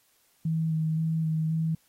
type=tone with vibrato; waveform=sine; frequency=159.7 Hz; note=D#3; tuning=45 cents sharp; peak=-24 dBFS; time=0.45-1.75 s; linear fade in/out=5 ms; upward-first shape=square; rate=1.9 Hz; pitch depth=15 cents each way; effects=white hiss -66 dBFS RMS until 1.88 s + AAC 48 kbps